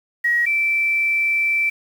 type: tone pair in turn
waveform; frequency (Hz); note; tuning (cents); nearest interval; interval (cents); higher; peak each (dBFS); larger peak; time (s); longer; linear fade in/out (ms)
sine; 1900 / 2332; A#6 / D7; +33 / -13; major third; 354; second; -15 / -16; first; 0.24-0.46 / 0.46-1.7; second; 10
effects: 7-bit